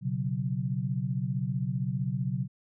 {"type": "chord", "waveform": "sine", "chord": "B suspended second", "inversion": "none", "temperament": "just", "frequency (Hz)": [123.47, 138.9, 185.21], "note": ["B2", "C#3", "F#3"], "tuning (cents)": [0, 4, 2], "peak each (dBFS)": [-32, -31, -33], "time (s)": [0.01, 2.48], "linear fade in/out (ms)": 50, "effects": []}